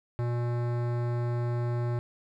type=tone with hard clipping; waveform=sine; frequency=120 Hz; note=B2; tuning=49 cents flat; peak=-29 dBFS; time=0.19-1.99 s; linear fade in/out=0 ms; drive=18 dB; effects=none